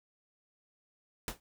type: noise with exponential decay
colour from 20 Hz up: pink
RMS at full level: -32 dBFS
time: 1.28-1.4 s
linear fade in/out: 1 ms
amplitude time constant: 24 ms
effects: none